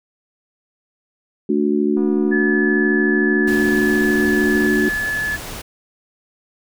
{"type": "chord", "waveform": "sine", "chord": "D major", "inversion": "second", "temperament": "just", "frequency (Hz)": [220.2, 293.7, 367.1], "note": ["A3", "D4", "F#4"], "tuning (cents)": [2, 0, -14], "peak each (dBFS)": -19, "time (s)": [1.49, 4.89], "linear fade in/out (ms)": 5}
{"type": "click train", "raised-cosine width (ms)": 1, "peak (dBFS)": -24, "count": 654, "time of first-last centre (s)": [1.97, 4.668], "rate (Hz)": 242}
{"type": "tone", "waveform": "sine", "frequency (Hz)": 1720, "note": "A6", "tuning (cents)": -40, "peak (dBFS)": -19, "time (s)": [2.31, 5.37], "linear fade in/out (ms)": 20}
{"type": "noise", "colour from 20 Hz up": "pink", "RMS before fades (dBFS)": -31, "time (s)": [3.47, 5.62], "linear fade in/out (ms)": 10}
{"effects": []}